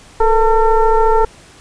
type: tone with frequency modulation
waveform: sine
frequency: 440 Hz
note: A4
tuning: in tune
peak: -8 dBFS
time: 0.2-1.25 s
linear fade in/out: 5 ms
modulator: 457 Hz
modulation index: 1.4
effects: pink hiss -42 dBFS RMS until 1.6 s + resampled to 22050 Hz